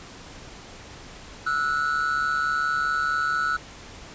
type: tone pair together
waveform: triangle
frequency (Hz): 1318.5 / 1463.1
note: E6 / F#6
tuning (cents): 0 / -20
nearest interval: major second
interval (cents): 180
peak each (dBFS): -23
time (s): 1.46-3.57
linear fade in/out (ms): 10
effects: pink hiss -43 dBFS RMS until 4.14 s + resampled to 16000 Hz